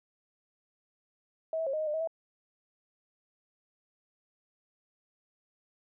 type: tone with pitch steps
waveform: sine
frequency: 643 / 650 / 542 / 619 / 625 / 600 / 638 / 654 Hz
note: E5 / E5 / C#5 / D#5 / D#5 / D5 / D#5 / E5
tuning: -43 / -24 / -39 / -9 / +8 / +37 / +43 / -14 cents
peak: -29 dBFS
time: 1.53-2.074 s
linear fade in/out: 2 ms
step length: 68 ms
effects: none